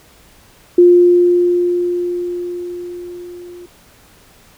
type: tone with level ramp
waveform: sine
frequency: 352.6 Hz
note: F4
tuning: 17 cents sharp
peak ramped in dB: -3 to -32 dBFS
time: 0.78-3.66 s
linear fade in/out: 5 ms
effects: pink hiss -47 dBFS RMS until 4.57 s